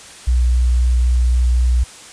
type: tone with vibrato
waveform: sine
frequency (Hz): 61.4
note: B1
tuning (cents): -9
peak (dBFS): -11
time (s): 0.27-1.84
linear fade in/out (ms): 10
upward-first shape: sine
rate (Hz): 3.8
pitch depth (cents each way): 9
effects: white hiss -38 dBFS RMS until 2.12 s + resampled to 22050 Hz